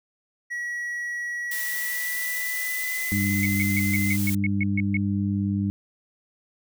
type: tone with pitch glide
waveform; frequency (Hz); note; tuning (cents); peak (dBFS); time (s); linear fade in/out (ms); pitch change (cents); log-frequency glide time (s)
triangle; 1923 to 2061; B6 to C7; -47 to -27; -26; 0.5-4.17; 20; +120; 1.4-3.66
type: noise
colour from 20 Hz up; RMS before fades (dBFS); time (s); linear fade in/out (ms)
blue; -32; 1.51-4.35; 5
type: harmonic tone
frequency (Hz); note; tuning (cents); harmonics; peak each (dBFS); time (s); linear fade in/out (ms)
99.6; G2; +28; 1 / 2 / 3; -26 / -24 / -31; 3.12-5.7; 0
type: tone bursts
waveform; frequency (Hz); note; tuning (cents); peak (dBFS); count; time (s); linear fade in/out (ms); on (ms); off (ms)
sine; 2200; C#7; -14; -24; 10; 3.43-4.97; 2; 28; 140
effects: none